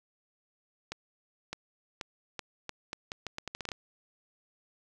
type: accelerating click train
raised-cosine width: 0.2 ms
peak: -19 dBFS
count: 15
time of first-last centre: 0.92-3.718 s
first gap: 610 ms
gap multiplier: 0.79
effects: none